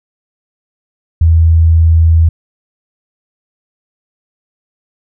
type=tone; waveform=sine; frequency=81.8 Hz; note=E2; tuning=13 cents flat; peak=-4 dBFS; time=1.21-2.29 s; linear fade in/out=5 ms; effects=none